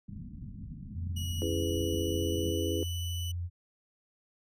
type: low-pass noise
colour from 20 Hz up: white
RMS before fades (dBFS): -43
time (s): 0.08-2.53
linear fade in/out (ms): 10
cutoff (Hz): 230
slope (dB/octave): 48
type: tone with vibrato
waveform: sine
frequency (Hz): 87.31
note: F2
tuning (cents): 0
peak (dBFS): -32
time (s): 0.94-3.5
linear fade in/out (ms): 50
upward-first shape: sine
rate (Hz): 12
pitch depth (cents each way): 10
type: tone with pitch glide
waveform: sawtooth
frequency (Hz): 2917 to 2975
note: F#7 to F#7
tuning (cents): -25 to +9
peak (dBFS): -36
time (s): 1.16-3.32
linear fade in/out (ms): 10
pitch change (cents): +34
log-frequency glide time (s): 1.33-2.91
type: chord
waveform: sine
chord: C# minor seventh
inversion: none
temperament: just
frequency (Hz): 277.2 / 332.6 / 415.8 / 498.9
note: C#4 / E4 / G#4 / B4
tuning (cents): 0 / +16 / +2 / +17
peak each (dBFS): -38 / -34 / -35 / -37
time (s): 1.42-2.83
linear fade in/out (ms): 0
effects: none